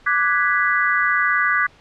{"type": "chord", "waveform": "sine", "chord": "G# half-diminished seventh", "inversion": "second", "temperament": "equal", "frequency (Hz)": [1174.7, 1480, 1661.2, 1975.5], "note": ["D6", "F#6", "G#6", "B6"], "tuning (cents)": [0, 0, 0, 0], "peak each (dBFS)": -21, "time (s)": [0.06, 1.67], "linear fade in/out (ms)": 10, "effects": ["pink hiss -50 dBFS RMS until 1.8 s", "low-pass 4000 Hz 12 dB/octave"]}